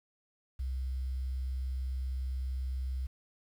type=tone with quantisation; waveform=sine; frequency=64.8 Hz; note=C2; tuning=16 cents flat; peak=-32 dBFS; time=0.59-3.07 s; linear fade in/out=10 ms; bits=10; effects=none